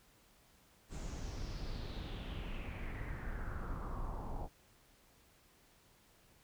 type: noise with low-pass filter sweep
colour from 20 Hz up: brown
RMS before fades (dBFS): -42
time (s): 0.89-4.49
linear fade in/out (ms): 50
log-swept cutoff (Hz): 7700 to 800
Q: 4.2
effects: pink hiss -67 dBFS RMS until 6.43 s